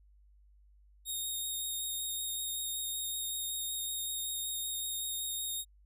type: tone with vibrato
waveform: 10% pulse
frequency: 3718 Hz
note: A#7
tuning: 5 cents flat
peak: -28 dBFS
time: 1.05-5.65 s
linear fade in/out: 50 ms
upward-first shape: sine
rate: 5.3 Hz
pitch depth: 11 cents each way
effects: added 50 Hz sine -59 dBFS peak until 5.85 s